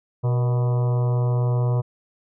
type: harmonic tone with a mistuned harmonic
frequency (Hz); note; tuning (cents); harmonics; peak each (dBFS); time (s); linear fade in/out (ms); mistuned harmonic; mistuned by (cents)
123.47; B2; 0; 1 / 3 / 4 / 5 / 6 / 7 / 8 / 9 / 10; -18 / -35 / -32 / -35 / -40 / -44 / -38 / -44 / -47; 0.23-1.82; 20; 4; -54
effects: none